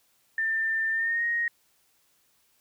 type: tone with pitch glide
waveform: sine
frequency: 1791 to 1872.5 Hz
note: A6 to A#6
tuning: +30 to +7 cents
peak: -24 dBFS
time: 0.38-1.48 s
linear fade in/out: 2 ms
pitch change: +77 cents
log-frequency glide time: 0.92-1.24 s
effects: white hiss -67 dBFS RMS until 2.6 s